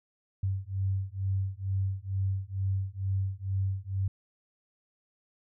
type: beating tone pair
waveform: sine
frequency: 95.4 / 97.6 Hz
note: G2 / G2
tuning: -47 / -7 cents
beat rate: 2.2 Hz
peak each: -31 dBFS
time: 0.43-4.08 s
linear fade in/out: 5 ms
effects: none